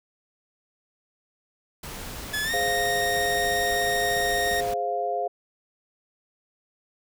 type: noise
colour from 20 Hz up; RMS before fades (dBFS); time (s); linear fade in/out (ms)
pink; -37; 1.83-4.74; 5
type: tone with pitch glide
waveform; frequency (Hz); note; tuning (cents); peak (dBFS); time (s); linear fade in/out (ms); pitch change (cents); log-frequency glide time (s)
sawtooth; 1714 to 1858.4; A6 to A#6; -46 to -6; -22; 2.33-4.61; 10; +140; 2.43-2.52
type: chord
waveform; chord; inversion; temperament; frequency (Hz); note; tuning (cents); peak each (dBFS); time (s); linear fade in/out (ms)
sine; F minor; first; equal; 415.3 / 523.3 / 698.5; Ab4 / C5 / F5; 0 / 0 / 0; -31 / -31 / -26; 2.53-5.28; 10
effects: none